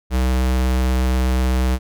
square tone, 63.7 Hz, C2, 46 cents flat, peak -16 dBFS, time 0.1-1.79 s, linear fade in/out 50 ms, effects none

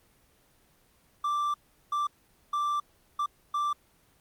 triangle tone bursts at uneven times, 1174.7 Hz, D6, in tune, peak -24 dBFS, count 5, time 1.24-1.54 / 1.92-2.07 / 2.53-2.8 / 3.19-3.26 / 3.54-3.73 s, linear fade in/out 5 ms, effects pink hiss -64 dBFS RMS until 4.2 s + Opus 24 kbps

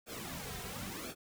pink noise with flanger, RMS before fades -43 dBFS, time 0.06-1.15 s, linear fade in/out 50 ms, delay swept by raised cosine 1 to 3.5 ms, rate 0.95 Hz, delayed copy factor -0.75, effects none

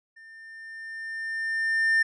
triangle tone with level ramp, 1800 Hz, A6, 39 cents sharp, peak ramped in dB -45 to -16 dBFS, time 0.16-2.03 s, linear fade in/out 10 ms, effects resampled to 24000 Hz

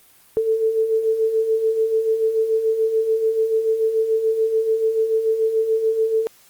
sine beating tone pair, 438.3 / 445.2 Hz, A4 / A4, -7 / +20 cents, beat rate 6.9 Hz, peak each -25 / -17 dBFS, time 0.37-6.27 s, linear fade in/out 0 ms, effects white hiss -52 dBFS RMS until 6.49 s + Opus 32 kbps

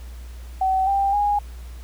sine tone with pitch steps, 760 / 790.4 / 822.1 Hz, F#5 / G5 / G#5, +46 / +14 / -18 cents, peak -17 dBFS, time 0.61-1.39 s, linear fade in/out 5 ms, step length 260 ms, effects added 60 Hz sine -34 dBFS peak until 1.83 s + pink hiss -50 dBFS RMS until 1.83 s

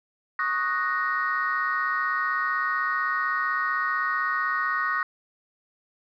sine chord, D# minor seventh, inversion third, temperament equal, 1108.7 / 1244.5 / 1480 / 1864.7 Hz, C#6 / D#6 / F#6 / A#6, 0 / 0 / 0 / 0 cents, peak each -29 / -28 / -29 / -27 dBFS, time 0.39-5.03 s, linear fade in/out 2 ms, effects tanh soft clip ceiling -15 dBFS

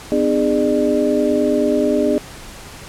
sine tone cluster, 253.3 / 302.6 / 411.5 / 600 Hz, B3 / D#4 / G#4 / D5, +44 / -48 / -16 / +37 cents, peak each -19 dBFS, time 0.12-2.18 s, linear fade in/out 0 ms, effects pink hiss -36 dBFS RMS until 2.88 s + low-pass 11000 Hz 12 dB/octave

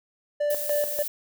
triangle tone with tremolo, 587.3 Hz, D5, in tune, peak -20 dBFS, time 0.4-1.03 s, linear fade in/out 10 ms, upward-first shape square, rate 3.4 Hz, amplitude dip 75%
violet noise, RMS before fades -31 dBFS, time 0.5-1.08 s, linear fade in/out 5 ms
effects none

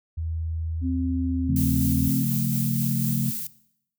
sine tone with pitch glide, 81.1 to 79.34 Hz, E2 to D#2, -28 to +34 cents, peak -26 dBFS, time 0.17-2.09 s, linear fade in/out 10 ms, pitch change -38 cents, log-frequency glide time 0.88-1.81 s
sine tone, 261.6 Hz, C4, in tune, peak -24 dBFS, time 0.81-2.26 s, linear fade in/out 50 ms
sine chord, Db augmented, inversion none, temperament equal with one note detuned, 136.37 / 174.61 / 220 Hz, Db3 / F3 / A3, -28 / 0 / 0 cents, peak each -24 / -29 / -28 dBFS, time 1.48-3.31 s, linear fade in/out 10 ms
violet noise with tremolo, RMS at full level -30 dBFS, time 1.56-3.47 s, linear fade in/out 2 ms, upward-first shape sine, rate 4.1 Hz, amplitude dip 25%
effects noise-tail reverb RT60 0.7 s tail -18 dB re dry

